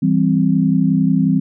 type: chord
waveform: sine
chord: C major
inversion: first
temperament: equal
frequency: 164.81 / 196 / 261.6 Hz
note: E3 / G3 / C4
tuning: 0 / 0 / 0 cents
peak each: -16 dBFS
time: 0.02-1.4 s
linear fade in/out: 10 ms
effects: none